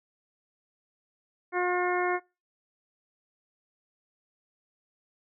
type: harmonic tone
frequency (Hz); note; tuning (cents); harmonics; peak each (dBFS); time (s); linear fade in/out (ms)
358.5; F4; +45; 1 / 2 / 3 / 4 / 5 / 6; -28 / -31 / -33 / -34 / -35 / -36; 1.52-2.2; 50
effects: noise-tail reverb RT60 0.3 s tail -26 dB re dry